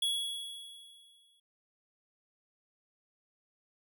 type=tone with exponential decay; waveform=square; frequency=3357 Hz; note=G#7; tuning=18 cents sharp; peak=-28 dBFS; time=0.02-1.4 s; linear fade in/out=5 ms; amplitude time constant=300 ms; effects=none